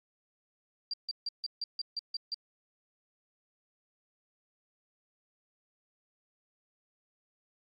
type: tone bursts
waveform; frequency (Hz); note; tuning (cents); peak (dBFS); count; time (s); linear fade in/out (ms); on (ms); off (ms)
sine; 4727; D8; +10; -32; 9; 0.91-2.344; 2; 26; 150
effects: AAC 48 kbps